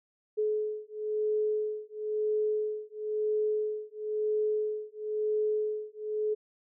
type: beating tone pair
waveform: sine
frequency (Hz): 426.4 / 427.39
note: G#4 / G#4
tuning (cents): +46 / +50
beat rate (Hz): 0.99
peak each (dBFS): -31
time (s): 0.37-6.35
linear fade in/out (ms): 20
effects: none